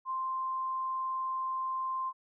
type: tone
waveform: sine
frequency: 1046.5 Hz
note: C6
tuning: in tune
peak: -31 dBFS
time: 0.05-2.13 s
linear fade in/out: 50 ms
effects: none